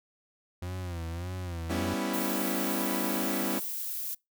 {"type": "tone with vibrato", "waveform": "40% pulse", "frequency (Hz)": 87.31, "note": "F2", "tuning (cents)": 0, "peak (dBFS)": -33, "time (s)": [0.62, 1.94], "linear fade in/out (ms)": 5, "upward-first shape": "sine", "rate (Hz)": 1.7, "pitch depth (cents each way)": 99}
{"type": "chord", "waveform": "sawtooth", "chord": "C# half-diminished seventh", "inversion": "second", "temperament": "equal", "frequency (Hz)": [196, 246.9, 277.2, 329.6], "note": ["G3", "B3", "C#4", "E4"], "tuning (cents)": [0, 0, 0, 0], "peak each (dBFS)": -31, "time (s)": [1.69, 3.6], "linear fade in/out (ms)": 20}
{"type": "noise", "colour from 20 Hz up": "violet", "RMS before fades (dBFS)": -35, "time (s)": [2.13, 4.15], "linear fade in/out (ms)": 10}
{"effects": ["noise-tail reverb RT60 0.2 s tail -25 dB re dry"]}